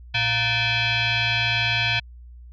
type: tone with frequency modulation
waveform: sine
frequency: 115.7 Hz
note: A#2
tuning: 13 cents flat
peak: -19 dBFS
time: 0.14-2 s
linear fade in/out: 10 ms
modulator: 818 Hz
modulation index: 4.3
effects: added 60 Hz sine -40 dBFS peak until 2.52 s